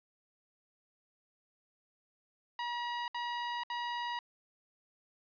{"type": "tone bursts", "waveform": "sawtooth", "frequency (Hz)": 958, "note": "A#5", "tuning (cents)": 47, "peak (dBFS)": -31, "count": 3, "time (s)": [2.59, 4.19], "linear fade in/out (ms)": 2, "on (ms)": 490, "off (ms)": 65, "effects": ["resampled to 11025 Hz"]}